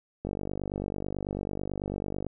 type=click train; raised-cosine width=2 ms; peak=-19 dBFS; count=100; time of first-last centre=0.25-2.266 s; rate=49.1 Hz; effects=none